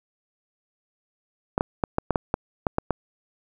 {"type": "clicks", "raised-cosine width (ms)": 1, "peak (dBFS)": -7, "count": 10, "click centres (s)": [1.579, 1.609, 1.838, 1.984, 2.107, 2.158, 2.341, 2.668, 2.784, 2.907], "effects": ["8-bit"]}